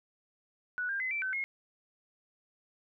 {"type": "tone with pitch steps", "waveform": "sine", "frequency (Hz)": [1475, 1597, 2037, 2336, 1526, 2157], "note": ["F#6", "G6", "C7", "D7", "G6", "C#7"], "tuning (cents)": [-6, 32, -47, -10, -47, -48], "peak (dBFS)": -31, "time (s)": [0.78, 1.44], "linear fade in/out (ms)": 0, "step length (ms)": 110, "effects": []}